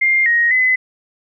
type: tone with pitch steps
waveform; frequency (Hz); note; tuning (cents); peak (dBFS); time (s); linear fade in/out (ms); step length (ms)
sine; 2110 / 1878 / 2023; C7 / A#6 / B6; +14 / +12 / +41; -11; 0.01-0.76; 10; 250
effects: none